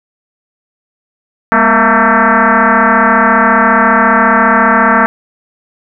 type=tone with frequency modulation; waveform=sine; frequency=207.7 Hz; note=G#3; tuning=in tune; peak=-5 dBFS; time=1.52-5.06 s; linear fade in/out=0 ms; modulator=225 Hz; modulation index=7.1; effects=none